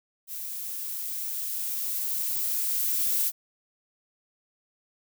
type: noise with level ramp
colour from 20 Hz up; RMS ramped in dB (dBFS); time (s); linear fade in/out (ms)
violet; -36 to -25; 0.27-3.32; 50
effects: none